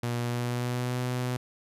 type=tone with pitch glide; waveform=sawtooth; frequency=119.9 to 124.92 Hz; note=A#2 to B2; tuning=+49 to +20 cents; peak=-24 dBFS; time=0.03-1.37 s; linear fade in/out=5 ms; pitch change=+71 cents; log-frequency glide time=0.18-1 s; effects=resampled to 32000 Hz